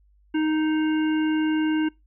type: harmonic tone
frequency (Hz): 311.1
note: D#4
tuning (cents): 0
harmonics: 1 / 3 / 5 / 7 / 9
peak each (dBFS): -20 / -36 / -34 / -41 / -38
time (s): 0.34-1.89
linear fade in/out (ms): 10
effects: noise-tail reverb RT60 0.2 s tail -24 dB re dry + added 50 Hz sine -56 dBFS peak until 2.06 s